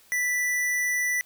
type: tone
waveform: square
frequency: 1975.5 Hz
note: B6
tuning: in tune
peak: -24 dBFS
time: 0.12-1.21 s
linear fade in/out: 0 ms
effects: white hiss -57 dBFS RMS until 1.25 s